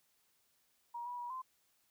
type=tone with pitch steps; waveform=sine; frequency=949 / 976 / 964 / 1035 Hz; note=A#5 / B5 / B5 / C6; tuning=+31 / -21 / -42 / -19 cents; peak=-40 dBFS; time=0.94-1.42 s; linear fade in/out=10 ms; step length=120 ms; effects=white hiss -75 dBFS RMS until 1.9 s